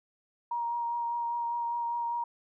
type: tone with vibrato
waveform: sine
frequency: 943 Hz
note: A#5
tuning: 20 cents sharp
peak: -29 dBFS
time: 0.51-2.24 s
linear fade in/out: 5 ms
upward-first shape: triangle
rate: 5 Hz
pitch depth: 16 cents each way
effects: none